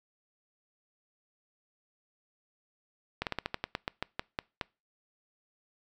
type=slowing click train; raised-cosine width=0.3 ms; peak=-15 dBFS; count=13; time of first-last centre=3.22-4.612 s; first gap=48 ms; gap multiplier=1.15; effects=noise-tail reverb RT60 0.3 s tail -25 dB re dry